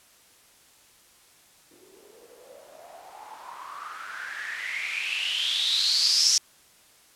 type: noise with low-pass filter sweep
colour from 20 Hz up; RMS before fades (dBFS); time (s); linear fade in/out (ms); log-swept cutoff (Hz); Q
violet; -29; 1.71-6.38; 2; 330 to 5700; 8.5
effects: white hiss -57 dBFS RMS until 7.15 s + low-pass 12000 Hz 12 dB/octave